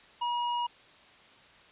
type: tone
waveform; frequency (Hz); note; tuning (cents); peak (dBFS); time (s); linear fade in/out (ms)
square; 960; B5; -49; -29; 0.21-0.67; 10
effects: white hiss -56 dBFS RMS until 1.71 s + resampled to 8000 Hz